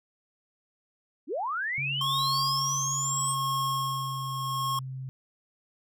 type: linear sweep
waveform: sine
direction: up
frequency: 233.1 to 8372 Hz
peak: -28 dBFS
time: 1.27-3.36 s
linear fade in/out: 50 ms
type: tone with pitch glide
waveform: sine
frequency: 138.59 to 131.27 Hz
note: C#3 to C3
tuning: 0 to +6 cents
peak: -34 dBFS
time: 1.78-5.09 s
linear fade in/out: 0 ms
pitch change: -94 cents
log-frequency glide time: 2.75-4.81 s
type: tone with tremolo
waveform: square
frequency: 1085 Hz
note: C#6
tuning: 37 cents flat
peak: -27 dBFS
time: 2.01-4.79 s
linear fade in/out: 2 ms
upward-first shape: sine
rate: 0.79 Hz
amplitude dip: 55%
effects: none